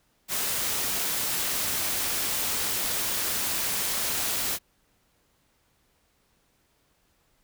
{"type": "noise", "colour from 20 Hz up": "white", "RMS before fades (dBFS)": -28, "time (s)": [0.28, 4.59], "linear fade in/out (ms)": 50, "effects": ["pink hiss -68 dBFS RMS until 7.43 s"]}